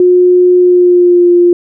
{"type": "tone with pitch glide", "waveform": "sine", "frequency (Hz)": [360, 350.4], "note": ["F#4", "F4"], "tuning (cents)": [-47, 6], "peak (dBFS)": -3, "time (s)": [0, 1.53], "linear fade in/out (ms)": 2, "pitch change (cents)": -47, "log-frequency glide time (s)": [0.58, 1.31], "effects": []}